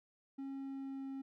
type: tone with pitch glide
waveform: triangle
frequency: 272.2 to 269.9 Hz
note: C#4 to C#4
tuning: -31 to -46 cents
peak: -39 dBFS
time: 0.38-1.22 s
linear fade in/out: 10 ms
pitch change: -15 cents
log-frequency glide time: 0.49-1.08 s
effects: none